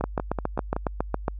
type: two click trains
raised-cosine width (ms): 1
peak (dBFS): -10 / -13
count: 10 / 5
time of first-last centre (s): 0.04-1.281 / 0.01-0.765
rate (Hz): 7.25 / 5.3
effects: added 50 Hz sine -33 dBFS peak until 1.39 s